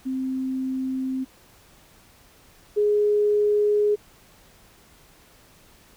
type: tone pair in turn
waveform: sine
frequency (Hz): 261.6 / 416.5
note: C4 / G#4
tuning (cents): 0 / +5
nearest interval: minor sixth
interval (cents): 805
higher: second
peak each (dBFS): -24 / -17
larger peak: second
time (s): 0.05-1.25 / 2.76-3.96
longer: neither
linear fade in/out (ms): 20
effects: pink hiss -54 dBFS RMS until 5.96 s